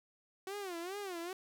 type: tone with vibrato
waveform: sawtooth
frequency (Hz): 371.1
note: F#4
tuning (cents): +5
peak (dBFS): -36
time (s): 0.47-1.33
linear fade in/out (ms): 2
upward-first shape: sine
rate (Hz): 2.4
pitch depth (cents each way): 180
effects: none